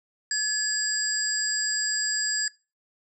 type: tone cluster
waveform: sine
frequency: 1709 / 4852 / 7600 Hz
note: G#6 / D#8 / A#8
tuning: +49 / -44 / +33 cents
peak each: -28 dBFS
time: 0.31-2.48 s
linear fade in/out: 2 ms
effects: noise-tail reverb RT60 0.3 s tail -23 dB re dry